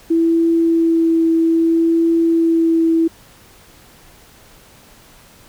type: tone with vibrato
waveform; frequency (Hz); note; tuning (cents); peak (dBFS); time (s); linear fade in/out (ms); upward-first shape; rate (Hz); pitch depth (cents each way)
sine; 330; E4; +2; -11; 0.1-3.08; 10; triangle; 0.62; 13
effects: pink hiss -46 dBFS RMS until 5.48 s